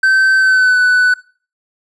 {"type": "tone with pitch glide", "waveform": "triangle", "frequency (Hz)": [1545, 1492.4], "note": ["G6", "F#6"], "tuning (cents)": [-26, 14], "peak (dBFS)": -6, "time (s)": [0.03, 1.14], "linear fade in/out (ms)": 5, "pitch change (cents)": -60, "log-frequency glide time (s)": [0.37, 0.79], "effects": ["noise-tail reverb RT60 0.4 s tail -20 dB re dry", "resampled to 24000 Hz"]}